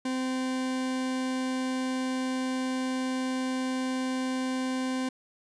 40% pulse tone, 258.5 Hz, C4, 21 cents flat, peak -27 dBFS, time 0.05-5.09 s, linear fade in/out 5 ms, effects resampled to 22050 Hz

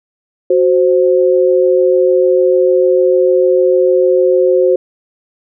sine tone pair together, 370 / 523.3 Hz, F#4 / C5, 0 / 0 cents, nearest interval tritone, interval 600 cents, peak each -10 dBFS, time 0.5-4.76 s, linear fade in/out 5 ms, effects none

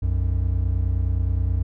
triangle tone pair together, 61.74 / 91.22 Hz, B1 / F#2, 0 / -24 cents, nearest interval perfect fifth, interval 676 cents, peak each -20 dBFS, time 0.02-1.63 s, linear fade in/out 10 ms, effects none

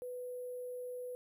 sine tone with sample-and-hold, 496.9 Hz, B4, 11 cents sharp, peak -40 dBFS, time 0.02-1.15 s, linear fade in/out 0 ms, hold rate 11025 Hz, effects none

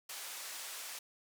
white band-pass noise, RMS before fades -45 dBFS, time 0.09-0.99 s, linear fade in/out 5 ms, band 650 to 11000 Hz, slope 12 dB/octave, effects none

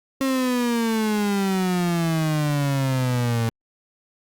35% pulse exponential sweep, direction down, 270.6 to 113.1 Hz, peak -18 dBFS, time 0.21-3.49 s, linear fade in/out 0 ms, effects Opus 48 kbps

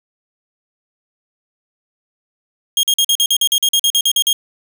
sawtooth tone bursts, 3247 Hz, G#7, 40 cents flat, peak -8 dBFS, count 15, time 2.77-4.33 s, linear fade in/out 2 ms, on 62 ms, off 45 ms, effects none

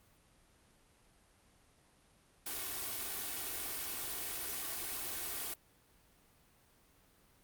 white noise with comb filter, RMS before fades -40 dBFS, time 2.46-5.54 s, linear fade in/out 5 ms, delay 2.7 ms, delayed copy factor +0.55, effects pink hiss -67 dBFS RMS until 7.43 s + Opus 32 kbps

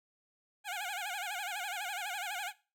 15% pulse tone with vibrato, 771 Hz, G5, 29 cents flat, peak -30 dBFS, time 0.64-2.53 s, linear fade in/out 50 ms, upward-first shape sine, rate 12 Hz, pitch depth 160 cents each way, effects noise-tail reverb RT60 0.3 s tail -17 dB re dry

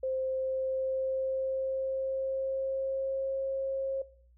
sine tone with pitch glide, 523.3 to 538 Hz, C5 to C5, 0 to +48 cents, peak -29 dBFS, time 0.03-4.02 s, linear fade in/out 5 ms, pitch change +48 cents, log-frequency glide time 0.15-3.38 s, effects noise-tail reverb RT60 0.5 s tail -19 dB re dry + added 60 Hz sine -58 dBFS peak until 4.37 s

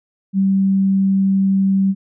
sine tone, 193.7 Hz, G3, 20 cents flat, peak -12 dBFS, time 0.33-1.95 s, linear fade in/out 50 ms, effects none

